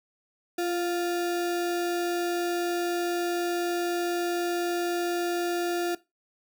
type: tone with sample-and-hold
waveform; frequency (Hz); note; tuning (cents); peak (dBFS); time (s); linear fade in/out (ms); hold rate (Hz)
sine; 347; F4; -11; -25; 0.58-5.95; 5; 1050
effects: noise-tail reverb RT60 0.2 s tail -17 dB re dry